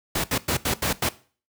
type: noise bursts at uneven times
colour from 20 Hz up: pink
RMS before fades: -23 dBFS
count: 6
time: 0.15-0.24 / 0.31-0.38 / 0.48-0.57 / 0.65-0.74 / 0.82-0.93 / 1.02-1.09 s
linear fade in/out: 5 ms
effects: noise-tail reverb RT60 0.4 s tail -18 dB re dry + high-pass 60 Hz 12 dB/octave